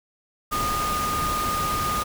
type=tone in noise; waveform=sine; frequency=1225 Hz; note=D#6; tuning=27 cents flat; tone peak=-24 dBFS; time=0.51-2.04 s; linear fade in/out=20 ms; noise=pink; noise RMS=-29 dBFS; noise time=0.51-2.04 s; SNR=+2 dB; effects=none